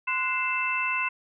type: tone cluster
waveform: sine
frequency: 1033 / 1471 / 2092 / 2652 Hz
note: C6 / F#6 / C7 / E7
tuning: -22 / -11 / -1 / +10 cents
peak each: -30 / -34 / -32 / -27 dBFS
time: 0.07-1.09 s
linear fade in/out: 10 ms
effects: none